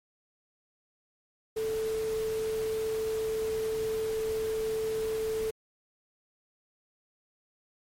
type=tone in noise; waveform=sine; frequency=440.1 Hz; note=A4; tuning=in tune; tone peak=-28 dBFS; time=1.56-5.51 s; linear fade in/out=10 ms; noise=pink; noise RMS=-43 dBFS; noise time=1.56-5.51 s; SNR=+12 dB; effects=MP3 64 kbps